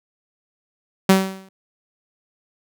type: tone with exponential decay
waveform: sawtooth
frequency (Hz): 191.1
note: G3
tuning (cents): -44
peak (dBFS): -4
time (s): 1.09-1.49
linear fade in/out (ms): 5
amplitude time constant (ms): 85
effects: none